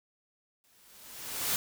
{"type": "noise with exponential growth", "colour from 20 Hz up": "white", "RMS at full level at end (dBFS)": -28, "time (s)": [0.64, 1.56], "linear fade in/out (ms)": 0, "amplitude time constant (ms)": 200, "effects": []}